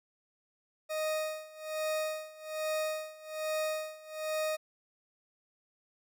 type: tone with tremolo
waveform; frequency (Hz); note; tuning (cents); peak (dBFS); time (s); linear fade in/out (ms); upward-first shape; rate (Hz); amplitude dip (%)
40% pulse; 622.3; D#5; 0; -29; 0.89-4.57; 20; sine; 1.2; 90
effects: none